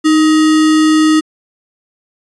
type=tone with sample-and-hold; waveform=sine; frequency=311.1 Hz; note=D#4; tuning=in tune; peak=-6 dBFS; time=0.04-1.21 s; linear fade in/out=20 ms; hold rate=1575 Hz; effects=resampled to 22050 Hz